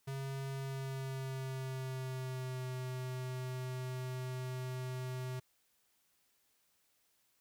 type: tone with pitch glide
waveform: square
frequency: 135.6 to 127.99 Hz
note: C#3 to C3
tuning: -38 to -38 cents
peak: -39 dBFS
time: 0.07-5.4 s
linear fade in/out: 10 ms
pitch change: -100 cents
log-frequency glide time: 0.5-2.68 s
effects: white hiss -75 dBFS RMS until 7.4 s